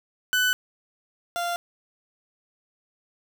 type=tone pair in turn; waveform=30% pulse; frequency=1500 / 694.1 Hz; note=F#6 / F5; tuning=+23 / -11 cents; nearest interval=octave + minor second; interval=1334 cents; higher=first; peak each=-17 / -23 dBFS; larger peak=first; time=0.33-0.53 / 1.36-1.56 s; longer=neither; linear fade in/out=0 ms; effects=none